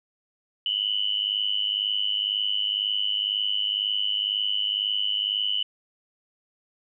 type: tone with amplitude modulation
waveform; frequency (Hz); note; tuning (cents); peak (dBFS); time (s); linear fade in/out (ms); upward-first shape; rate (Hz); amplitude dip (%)
sine; 2980; F#7; +12; -19; 0.66-5.63; 2; sine; 102; 90
effects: none